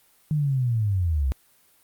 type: linear sweep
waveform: sine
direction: down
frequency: 155.56 to 61.74 Hz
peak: -20 dBFS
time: 0.31-1.32 s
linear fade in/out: 0 ms
effects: white hiss -60 dBFS RMS until 1.83 s + Opus 32 kbps